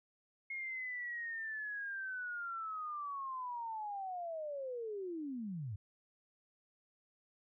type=linear sweep; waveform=sine; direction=down; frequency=2157 to 92.2 Hz; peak=-39 dBFS; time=0.5-5.76 s; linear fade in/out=5 ms; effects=none